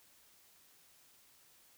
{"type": "silence", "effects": ["white hiss -65 dBFS RMS until 1.77 s"]}